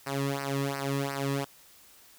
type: tone with flanger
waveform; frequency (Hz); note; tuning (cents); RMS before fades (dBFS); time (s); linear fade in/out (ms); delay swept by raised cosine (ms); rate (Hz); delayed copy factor
sawtooth; 138.59; C#3; 0; -31; 0.06-1.45; 10; 0.28 to 1.38; 2.8; -0.9
effects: white hiss -56 dBFS RMS until 2.18 s